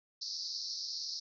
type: band-pass noise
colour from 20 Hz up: white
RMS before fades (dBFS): -40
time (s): 0.21-1.2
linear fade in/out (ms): 10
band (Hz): 4200 to 5600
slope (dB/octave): 96
effects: none